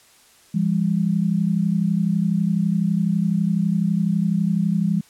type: tone pair together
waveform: sine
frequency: 169.3 / 201.3 Hz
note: E3 / G3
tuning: +46 / +46 cents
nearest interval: minor third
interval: 300 cents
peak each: -20 dBFS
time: 0.54-5.01 s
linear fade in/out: 10 ms
effects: white hiss -53 dBFS RMS until 5.09 s + low-pass 11000 Hz 12 dB/octave